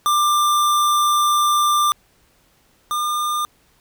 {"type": "tone pair in turn", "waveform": "square", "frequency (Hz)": [1188, 1204.6], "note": ["D6", "D6"], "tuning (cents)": [20, 44], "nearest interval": "unison", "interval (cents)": 24, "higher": "second", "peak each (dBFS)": [-15, -20], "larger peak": "first", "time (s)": [[0.06, 1.92], [2.91, 3.45]], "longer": "first", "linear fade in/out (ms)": 0, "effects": ["pink hiss -58 dBFS RMS until 3.8 s"]}